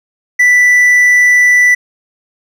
triangle tone, 1975.5 Hz, B6, in tune, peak -3 dBFS, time 0.39-1.75 s, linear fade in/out 10 ms, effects none

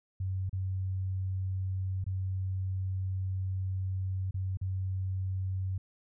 sine tone with dropouts, 94.4 Hz, F#2, 35 cents sharp, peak -30 dBFS, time 0.2-5.78 s, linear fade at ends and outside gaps 5 ms, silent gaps 0.495-0.529 / 2.042-2.064 / 4.31-4.342 / 4.572-4.613 s, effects none

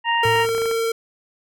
harmonic tone, 932.3 Hz, A#5, in tune, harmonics 1 / 2 / 3, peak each -19 / -22 / -24 dBFS, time 0.04-0.47 s, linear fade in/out 50 ms
square tone with vibrato, 455.6 Hz, A#4, 40 cents flat, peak -20 dBFS, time 0.23-0.92 s, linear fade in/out 5 ms, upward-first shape triangle, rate 20 Hz, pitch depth 13 cents each way
clicks, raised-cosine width 0.5 ms, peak -18 dBFS, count 10, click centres 0.249 / 0.357 / 0.4 / 0.45 / 0.49 / 0.549 / 0.581 / 0.619 / 0.657 / 0.713 s
triangle tone with exponential decay, 111.7 Hz, A2, 27 cents sharp, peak -20 dBFS, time 0.25-0.85 s, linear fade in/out 5 ms, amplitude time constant 130 ms
effects none

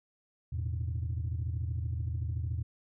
sine chord, E suspended fourth, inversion none, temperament equal, 82.41 / 110 / 123.47 Hz, E2 / A2 / B2, 0 / 0 / 0 cents, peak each -32 / -35 / -37 dBFS, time 0.52-2.63 s, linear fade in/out 10 ms, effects tanh soft clip ceiling -26 dBFS

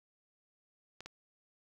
clicks, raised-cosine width 0.2 ms, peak -29 dBFS, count 2, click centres 1.006 / 1.06 s, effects 10-bit

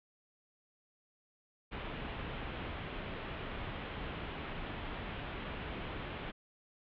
pink low-pass noise, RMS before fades -42 dBFS, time 1.71-6.32 s, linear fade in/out 20 ms, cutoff 3400 Hz, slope 48 dB/octave, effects none

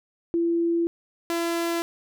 sine / sawtooth tone pair in turn, 337.8 / 337.8 Hz, E4 / E4, +42 / +42 cents, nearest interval unison, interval 0 cents, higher neither, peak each -20 dBFS, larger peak neither, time 0.34-0.87 / 1.3-1.82 s, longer first, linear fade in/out 0 ms, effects none

